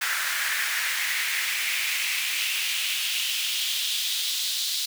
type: noise with high-pass filter sweep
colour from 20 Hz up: pink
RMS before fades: -27 dBFS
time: 0.01-4.86 s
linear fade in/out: 10 ms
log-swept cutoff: 1600 to 4000 Hz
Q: 3
effects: none